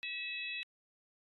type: harmonic tone with a mistuned harmonic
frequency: 647 Hz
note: E5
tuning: 32 cents flat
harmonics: 3 / 4 / 5 / 6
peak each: -48 / -39 / -48 / -46 dBFS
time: 0.03-0.63 s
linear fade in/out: 0 ms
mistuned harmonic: 5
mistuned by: +73 cents
effects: AAC 32 kbps